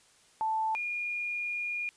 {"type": "tone pair in turn", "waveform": "sine", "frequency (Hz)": [880, 2427], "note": ["A5", "D#7"], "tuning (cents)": [0, -44], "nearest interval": "octave + tritone", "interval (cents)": 1756, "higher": "second", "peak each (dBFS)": [-27, -31], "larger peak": "first", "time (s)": [[0.41, 0.75], [0.75, 1.89]], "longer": "second", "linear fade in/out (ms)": 0, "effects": ["white hiss -62 dBFS RMS until 1.96 s", "resampled to 22050 Hz"]}